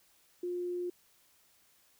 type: tone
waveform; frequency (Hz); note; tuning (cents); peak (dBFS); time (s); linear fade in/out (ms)
sine; 354.8; F4; +27; -33; 0.43-0.9; 5
effects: white hiss -67 dBFS RMS until 1.99 s